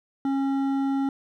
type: tone with hard clipping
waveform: sine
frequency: 273.1 Hz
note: C#4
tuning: 26 cents flat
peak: -24 dBFS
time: 0.25-1.09 s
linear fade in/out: 2 ms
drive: 9 dB
effects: none